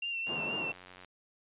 sine tone with vibrato, 2743 Hz, F7, 32 cents flat, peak -33 dBFS, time 0.02-0.72 s, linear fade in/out 5 ms, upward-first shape sine, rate 4.2 Hz, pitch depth 37 cents each way
pink band-pass noise, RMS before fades -41 dBFS, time 0.26-0.74 s, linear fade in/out 50 ms, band 160 to 1200 Hz, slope 24 dB/octave
click train, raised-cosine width 0.3 ms, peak -34 dBFS, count 72, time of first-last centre 0.27-1.047 s, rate 91.4 Hz
effects resampled to 8000 Hz

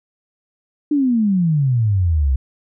sine exponential sweep, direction down, 303.4 to 63.2 Hz, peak -13 dBFS, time 0.91-2.36 s, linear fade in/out 5 ms, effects none

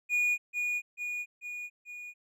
triangle tone with echo, 2449 Hz, D#7, 28 cents flat, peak -23 dBFS, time 0.09-0.38 s, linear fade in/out 50 ms, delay 440 ms, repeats 4, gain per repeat -4 dB, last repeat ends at 2.14 s, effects none

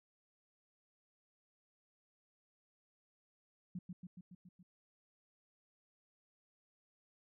sine tone with echo, 180 Hz, F#3, 47 cents flat, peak -40 dBFS, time 3.75-3.79 s, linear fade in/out 5 ms, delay 140 ms, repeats 6, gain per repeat -3 dB, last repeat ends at 4.63 s, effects none

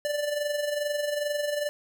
square tone with amplitude modulation, 587.3 Hz, D5, in tune, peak -25 dBFS, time 0.05-1.69 s, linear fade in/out 0 ms, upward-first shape sine, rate 22.4 Hz, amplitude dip 55%, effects none

